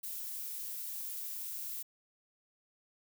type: noise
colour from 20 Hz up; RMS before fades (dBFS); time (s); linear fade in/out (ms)
violet; -41; 0.03-1.83; 10
effects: none